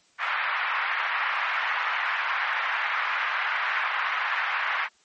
white band-pass noise, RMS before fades -27 dBFS, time 0.18-4.89 s, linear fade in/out 50 ms, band 930 to 2100 Hz, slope 24 dB/octave, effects white hiss -62 dBFS RMS until 5.04 s + MP3 32 kbps

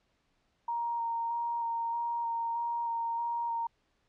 sine tone with vibrato, 932.3 Hz, A#5, in tune, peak -30 dBFS, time 0.68-3.67 s, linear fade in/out 5 ms, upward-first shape square, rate 1.6 Hz, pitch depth 12 cents each way, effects pink hiss -74 dBFS RMS until 4.08 s + low-pass 5000 Hz 12 dB/octave

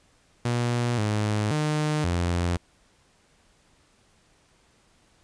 sawtooth tone with pitch steps, 120.4 / 105.8 / 152 / 87.1 Hz, B2 / G#2 / D#3 / F2, -44 / +33 / -40 / -4 cents, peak -19 dBFS, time 0.45-2.57 s, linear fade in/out 5 ms, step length 530 ms, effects pink hiss -62 dBFS RMS until 5.23 s + resampled to 22050 Hz

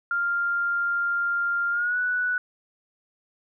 sine tone with pitch glide, 1396.9 to 1480 Hz, F6 to F#6, 0 to 0 cents, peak -22 dBFS, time 0.11-2.38 s, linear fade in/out 2 ms, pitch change +100 cents, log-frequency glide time 1.71-1.98 s, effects none

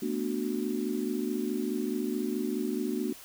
sine chord, B minor seventh, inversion third, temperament just, 222.2 / 246.9 / 296.3 / 370.4 Hz, A3 / B3 / D4 / F#4, +17 / 0 / +15 / +2 cents, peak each -34 dBFS, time 0.02-3.13 s, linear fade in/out 5 ms, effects white hiss -49 dBFS RMS until 3.24 s

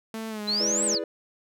sawtooth tone with pitch glide, 222.2 to 208.5 Hz, A3 to G#3, +17 to +7 cents, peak -28 dBFS, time 0.14-0.95 s, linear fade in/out 2 ms, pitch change -110 cents, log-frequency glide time 0.29-0.42 s
sine exponential two-way sweep, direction up then down, 3951 to 8380 to 3951 Hz, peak -23 dBFS, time 0.47-0.99 s, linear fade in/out 20 ms, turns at 0.86 s
triangle chord, E dominant seventh, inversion none, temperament equal, 329.6 / 415.3 / 493.9 / 587.3 Hz, E4 / G#4 / B4 / D5, 0 / 0 / 0 / 0 cents, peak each -32 dBFS, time 0.6-1.04 s, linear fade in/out 2 ms
effects none

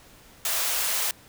white high-pass noise, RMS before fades -26 dBFS, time 0.45-1.11 s, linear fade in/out 2 ms, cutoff 500 Hz, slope 24 dB/octave, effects pink hiss -52 dBFS RMS until 1.28 s

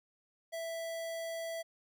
square tone, 660 Hz, E5, 2 cents sharp, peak -38 dBFS, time 0.52-1.63 s, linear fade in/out 20 ms, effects none

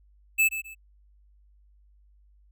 square tone with echo, 2621 Hz, E7, 11 cents flat, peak -19 dBFS, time 0.38-0.49 s, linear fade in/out 20 ms, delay 130 ms, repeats 2, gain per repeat -11 dB, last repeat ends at 0.75 s, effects added 50 Hz sine -56 dBFS peak until 2.51 s

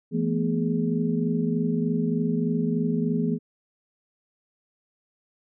sine tone cluster, 167.6 / 218.4 / 241.7 / 417.2 Hz, E3 / A3 / B3 / G#4, +29 / -13 / -37 / +8 cents, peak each -26 / -28 / -26 / -31 dBFS, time 0.11-3.39 s, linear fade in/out 50 ms, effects none

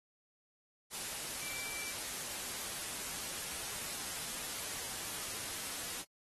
sine tone in noise, 2332 Hz, D7, 13 cents flat, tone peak -46 dBFS, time 1.39-1.94 s, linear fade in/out 50 ms, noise white, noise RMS -41 dBFS, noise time 0.9-6.05 s, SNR -8 dB, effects AAC 32 kbps

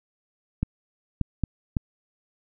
clicks, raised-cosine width 5 ms, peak -11 dBFS, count 4, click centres 0.63 / 1.213 / 1.437 / 1.768 s, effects none

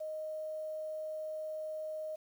sine tone with quantisation, 622.3 Hz, D#5, in tune, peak -37 dBFS, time 0-2.16 s, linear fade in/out 10 ms, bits 10, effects none

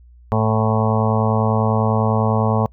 harmonic tone, 110 Hz, A2, in tune, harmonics 1 / 2 / 4 / 5 / 6 / 7 / 8 / 9 / 10, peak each -18 / -21 / -24 / -25 / -26 / -26 / -27 / -28 / -28 dBFS, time 0.32-2.66 s, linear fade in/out 0 ms, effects noise-tail reverb RT60 0.1 s tail -26 dB re dry + added 60 Hz sine -43 dBFS peak until 2.72 s

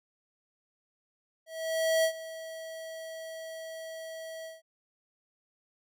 square tone with ADSR envelope, 647 Hz, E5, 32 cents flat, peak -23 dBFS, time 1.46-4.62 s, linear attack 580 ms, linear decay 82 ms, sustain -17 dB, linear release 170 ms, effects none

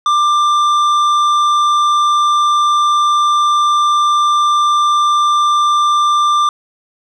sine tone with tanh clipping, 1187 Hz, D6, 18 cents sharp, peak -11 dBFS, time 0.06-6.49 s, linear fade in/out 2 ms, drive 10 dB, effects none

